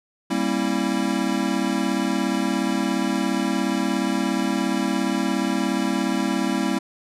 square chord, G diminished seventh, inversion none, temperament equal with one note detuned, 196 / 233.1 / 270.2 / 329.6 Hz, G3 / Bb3 / Db4 / Fb4, 0 / 0 / -44 / 0 cents, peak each -27 dBFS, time 0.3-6.79 s, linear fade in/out 10 ms, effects low-pass 10000 Hz 12 dB/octave

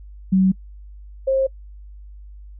sine tone pair in turn, 189.1 / 533.8 Hz, F#3 / C5, +38 / +35 cents, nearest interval octave + tritone, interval 1797 cents, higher second, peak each -12 / -15 dBFS, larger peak first, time 0.32-0.52 / 1.27-1.47 s, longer neither, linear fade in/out 10 ms, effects noise-tail reverb RT60 0.1 s tail -26 dB re dry + added 50 Hz sine -37 dBFS peak until 2.59 s

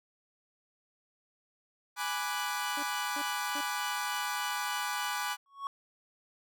sawtooth chord, G# half-diminished seventh, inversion none, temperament equal, 830.6 / 987.8 / 1174.7 / 1480 Hz, G#5 / B5 / D6 / F#6, 0 / 0 / 0 / 0 cents, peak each -34 dBFS, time 1.96-5.37 s, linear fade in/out 50 ms
30% pulse tone bursts, 290 Hz, D4, 22 cents flat, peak -37 dBFS, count 3, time 2.77-3.61 s, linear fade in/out 5 ms, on 60 ms, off 330 ms
triangle tone with exponential growth, 1108.7 Hz, C#6, in tune, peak -28 dBFS, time 5.46-5.67 s, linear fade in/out 1 ms, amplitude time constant 44 ms
effects none

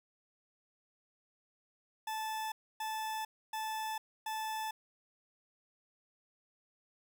40% pulse tone bursts, 874 Hz, A5, 12 cents flat, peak -35 dBFS, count 4, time 2.07-4.71 s, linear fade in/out 5 ms, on 450 ms, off 280 ms, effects none

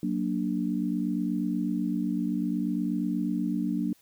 sine chord, Gb augmented, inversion none, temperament equal, 185 / 233.1 / 293.7 Hz, Gb3 / Bb3 / D4, 0 / 0 / 0 cents, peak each -30 dBFS, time 0.03-3.93 s, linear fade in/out 2 ms, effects white hiss -62 dBFS RMS until 4.01 s

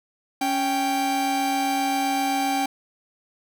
45% pulse tone pair together, 277.2 / 784 Hz, C#4 / G5, 0 / 0 cents, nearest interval octave + tritone, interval 1800 cents, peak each -26 / -23 dBFS, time 0.41-2.66 s, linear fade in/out 5 ms, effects none

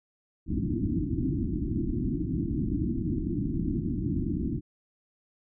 white low-pass noise, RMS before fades -29 dBFS, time 0.46-4.61 s, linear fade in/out 50 ms, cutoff 340 Hz, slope 96 dB/octave, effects none

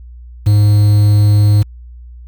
triangle tone with quantisation, 103.83 Hz, G#2, in tune, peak -4 dBFS, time 0.46-1.63 s, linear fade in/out 10 ms, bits 5, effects added 60 Hz sine -31 dBFS peak until 2.27 s

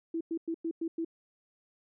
sine tone bursts, 329.6 Hz, E4, in tune, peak -30 dBFS, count 6, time 0.14-1.048 s, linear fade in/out 5 ms, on 68 ms, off 100 ms, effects none

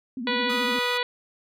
sine tone with vibrato, 244.5 Hz, B3, 17 cents flat, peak -29 dBFS, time 0.17-0.79 s, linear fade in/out 2 ms, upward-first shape triangle, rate 14 Hz, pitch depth 180 cents each way
harmonic tone, 490 Hz, B4, 14 cents flat, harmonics 1 / 2 / 3 / 4 / 5 / 6 / 7 / 8 / 9, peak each -29 / -30 / -33 / -30 / -33 / -36 / -32 / -35 / -37 dBFS, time 0.27-1.03 s, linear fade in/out 2 ms
sawtooth tone, 1244.5 Hz, D#6, in tune, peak -30 dBFS, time 0.49-0.98 s, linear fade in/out 10 ms
effects none

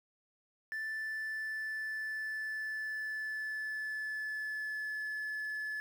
sine tone with pitch glide, 1760 to 1722.8 Hz, A6 to A6, 0 to -37 cents, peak -33 dBFS, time 0.72-5.8 s, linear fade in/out 0 ms, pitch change -37 cents, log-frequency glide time 0.84-5.01 s, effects tanh soft clip ceiling -35 dBFS + 10-bit

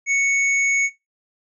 triangle tone with hard clipping, 2217 Hz, C#7, in tune, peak -18 dBFS, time 0.06-0.9 s, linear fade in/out 50 ms, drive 16 dB, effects noise-tail reverb RT60 0.2 s tail -18 dB re dry + resampled to 22050 Hz

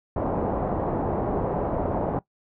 white low-pass noise, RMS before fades -26 dBFS, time 0.16-2.19 s, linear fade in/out 2 ms, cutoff 780 Hz, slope 24 dB/octave, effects noise-tail reverb RT60 0.1 s tail -18 dB re dry

